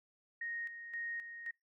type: tone with tremolo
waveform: sine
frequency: 1864.7 Hz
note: A#6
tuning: in tune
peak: -38 dBFS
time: 0.41-1.51 s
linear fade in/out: 5 ms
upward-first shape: square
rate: 1.9 Hz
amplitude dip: 60%
effects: noise-tail reverb RT60 0.2 s tail -25 dB re dry